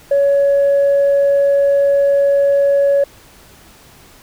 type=tone; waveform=sine; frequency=561 Hz; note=C#5; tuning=21 cents sharp; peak=-8 dBFS; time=0.11-3.04 s; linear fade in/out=5 ms; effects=tanh soft clip ceiling -7 dBFS + pink hiss -44 dBFS RMS until 4.22 s